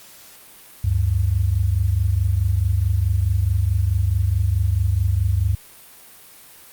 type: tone pair together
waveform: sine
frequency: 73.42 / 98.08 Hz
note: D2 / G2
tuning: 0 / +1 cents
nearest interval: perfect fourth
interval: 501 cents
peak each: -20 / -18 dBFS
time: 0.84-5.55 s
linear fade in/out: 5 ms
effects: white hiss -45 dBFS RMS until 6.72 s + Opus 48 kbps